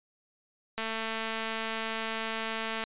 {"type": "click train", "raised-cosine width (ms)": 0.3, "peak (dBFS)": -18, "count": 460, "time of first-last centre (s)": [0.78, 2.838], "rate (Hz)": 223, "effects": ["resampled to 8000 Hz"]}